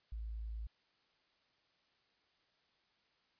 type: tone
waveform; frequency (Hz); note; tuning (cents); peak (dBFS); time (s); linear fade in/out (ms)
sine; 55; A1; 0; -40; 0.12-0.67; 5
effects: white hiss -75 dBFS RMS until 3.39 s + resampled to 11025 Hz